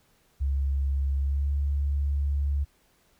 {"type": "tone with pitch glide", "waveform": "sine", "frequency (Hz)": [68.8, 70.86], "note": ["C#2", "C#2"], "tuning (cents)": [-12, 39], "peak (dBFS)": -23, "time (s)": [0.4, 2.65], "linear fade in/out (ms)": 20, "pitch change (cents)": 51, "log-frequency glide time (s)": [1.2, 1.5], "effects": ["pink hiss -65 dBFS RMS until 3.19 s"]}